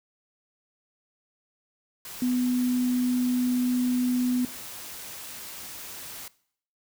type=tone in noise; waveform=sine; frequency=248.9 Hz; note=B3; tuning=14 cents sharp; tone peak=-22 dBFS; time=2.22-4.45 s; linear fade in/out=2 ms; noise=white; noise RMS=-40 dBFS; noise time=2.05-6.28 s; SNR=+15 dB; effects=noise-tail reverb RT60 0.6 s tail -20 dB re dry